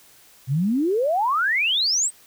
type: exponential sweep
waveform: sine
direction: up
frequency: 123.4 to 8550 Hz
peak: -18 dBFS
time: 0.47-2.11 s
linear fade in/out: 50 ms
effects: white hiss -52 dBFS RMS until 2.26 s